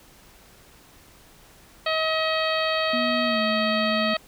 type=harmonic tone; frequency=636 Hz; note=D#5; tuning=38 cents sharp; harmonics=1 / 2 / 3 / 4 / 5 / 6 / 7; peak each=-25 / -28 / -30 / -31 / -32 / -33 / -33 dBFS; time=1.86-4.17 s; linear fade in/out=5 ms
type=tone with pitch glide; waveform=sine; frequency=241.1 to 221.1 Hz; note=B3 to A3; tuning=-41 to +9 cents; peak=-26 dBFS; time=2.93-4.14 s; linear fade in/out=5 ms; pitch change=-150 cents; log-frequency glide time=3.25-3.41 s
effects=pink hiss -52 dBFS RMS until 4.27 s